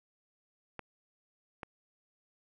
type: clicks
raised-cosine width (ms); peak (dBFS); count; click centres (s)
0.5; -25; 2; 0.793 / 1.632
effects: none